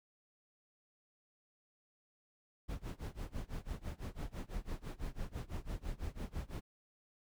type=noise with tremolo; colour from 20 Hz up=brown; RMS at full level=-39 dBFS; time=2.68-6.61 s; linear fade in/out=20 ms; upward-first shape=sine; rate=6 Hz; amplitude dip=95%; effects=none